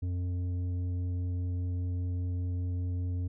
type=tone with tanh clipping; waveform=triangle; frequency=89.5 Hz; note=F2; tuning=43 cents sharp; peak=-31 dBFS; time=0.02-3.28 s; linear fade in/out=10 ms; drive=12 dB; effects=none